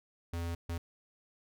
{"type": "tone bursts at uneven times", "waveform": "square", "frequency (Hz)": 84.8, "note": "E2", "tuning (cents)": 50, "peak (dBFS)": -35, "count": 2, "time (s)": [[0.33, 0.55], [0.69, 0.78]], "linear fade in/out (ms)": 5, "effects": []}